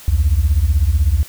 sine beating tone pair, 65.41 / 81.41 Hz, C2 / E2, 0 / -21 cents, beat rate 16 Hz, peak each -13 dBFS, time 0.08-1.23 s, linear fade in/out 0 ms, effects tanh soft clip ceiling -6 dBFS + white hiss -39 dBFS RMS until 1.28 s

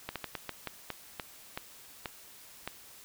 slowing click train, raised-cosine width 0.3 ms, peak -19 dBFS, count 11, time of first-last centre 0.09-2.676 s, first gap 67 ms, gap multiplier 1.28, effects white hiss -53 dBFS RMS until 3.04 s

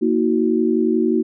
sine chord, D# minor, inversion second, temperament equal with one note detuned, 233.1 / 318.8 / 370 Hz, A#3 / D#4 / F#4, 0 / +42 / 0 cents, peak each -19 dBFS, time 0.01-1.23 s, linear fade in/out 20 ms, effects none

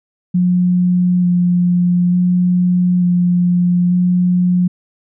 sine tone with vibrato, 178.2 Hz, F3, 35 cents sharp, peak -10 dBFS, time 0.34-4.68 s, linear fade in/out 10 ms, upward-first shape square, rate 0.56 Hz, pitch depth 11 cents each way, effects none

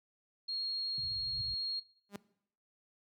sine tone, 4272 Hz, C8, 35 cents sharp, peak -35 dBFS, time 0.48-1.8 s, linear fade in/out 10 ms
pink low-pass noise, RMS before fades -45 dBFS, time 0.98-1.54 s, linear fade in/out 2 ms, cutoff 140 Hz, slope 96 dB/octave
sawtooth tone with exponential growth, 201.9 Hz, G#3, 49 cents flat, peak -33 dBFS, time 2.09-2.16 s, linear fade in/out 2 ms, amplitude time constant 15 ms
effects noise-tail reverb RT60 0.7 s tail -20 dB re dry + high-pass 80 Hz 12 dB/octave

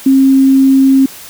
sine tone, 268.4 Hz, C4, 44 cents sharp, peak -4 dBFS, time 0.06-1.06 s, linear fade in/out 5 ms, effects white hiss -32 dBFS RMS until 1.29 s

